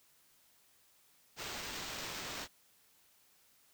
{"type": "noise with sample-and-hold", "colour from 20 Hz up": "violet", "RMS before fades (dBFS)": -43, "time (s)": [1.36, 2.48], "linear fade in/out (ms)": 50, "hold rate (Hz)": 11025, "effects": ["white hiss -68 dBFS RMS until 3.73 s"]}